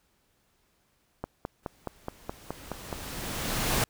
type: click train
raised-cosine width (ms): 1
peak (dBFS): -18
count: 9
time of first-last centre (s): 1.24-2.928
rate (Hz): 4.74
type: noise with exponential growth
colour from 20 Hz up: pink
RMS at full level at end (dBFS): -25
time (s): 1.63-3.84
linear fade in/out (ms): 2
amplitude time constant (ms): 480
effects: pink hiss -70 dBFS RMS until 3.89 s